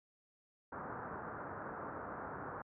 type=low-pass noise; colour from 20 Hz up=white; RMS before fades=-45 dBFS; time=0.72-2.62 s; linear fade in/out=5 ms; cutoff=1500 Hz; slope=48 dB/octave; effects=high-pass 80 Hz 12 dB/octave